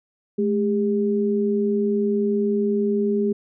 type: tone pair together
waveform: sine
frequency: 213.5 / 403 Hz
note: G#3 / G4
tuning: +48 / +48 cents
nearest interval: major seventh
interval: 1100 cents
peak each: -21 dBFS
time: 0.38-3.33 s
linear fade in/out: 10 ms
effects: none